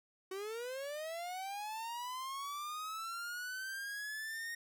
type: linear sweep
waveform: 45% pulse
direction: up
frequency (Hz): 372 to 1864.7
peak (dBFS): -40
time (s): 0.31-4.55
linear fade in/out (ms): 5
effects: none